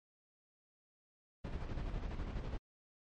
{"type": "noise with tremolo", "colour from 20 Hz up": "brown", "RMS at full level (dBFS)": -39, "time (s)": [1.44, 2.58], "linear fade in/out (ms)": 10, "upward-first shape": "square", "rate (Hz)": 12, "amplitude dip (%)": 40, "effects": ["low-pass 4000 Hz 12 dB/octave", "MP3 48 kbps"]}